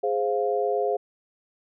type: chord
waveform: sine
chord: F minor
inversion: first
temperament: equal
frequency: 415.3 / 523.3 / 698.5 Hz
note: Ab4 / C5 / F5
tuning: 0 / 0 / 0 cents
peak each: -25 / -27 / -27 dBFS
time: 0.03-0.97 s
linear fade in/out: 10 ms
effects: none